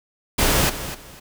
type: noise with echo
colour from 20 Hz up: pink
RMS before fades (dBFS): -18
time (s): 0.38-0.7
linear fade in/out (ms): 10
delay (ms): 250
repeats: 2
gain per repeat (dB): -12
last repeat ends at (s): 1.2
effects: none